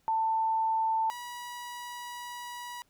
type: tone pair in turn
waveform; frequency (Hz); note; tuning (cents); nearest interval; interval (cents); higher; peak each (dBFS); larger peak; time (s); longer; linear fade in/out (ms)
sine / sawtooth; 890 / 970.2; A5 / B5; +20 / -31; minor second; 149; second; -25 / -35; first; 0.08-1.1 / 1.1-2.82; second; 0
effects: pink hiss -70 dBFS RMS until 2.89 s